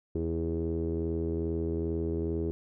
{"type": "tone with low-pass filter", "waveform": "sawtooth", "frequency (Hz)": 82.41, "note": "E2", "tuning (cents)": 0, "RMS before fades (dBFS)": -31, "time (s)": [0.15, 2.51], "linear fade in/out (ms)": 0, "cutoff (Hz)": 380, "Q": 9.7, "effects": []}